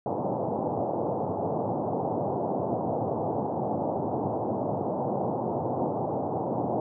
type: band-pass noise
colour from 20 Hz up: white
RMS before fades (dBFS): -29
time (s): 0.06-6.8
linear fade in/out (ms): 2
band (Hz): 100 to 860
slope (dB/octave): 48
effects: none